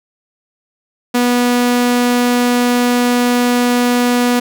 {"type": "tone", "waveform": "sawtooth", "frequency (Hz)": 244.2, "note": "B3", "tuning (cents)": -19, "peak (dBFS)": -7, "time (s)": [1.14, 4.4], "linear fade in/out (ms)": 10, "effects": []}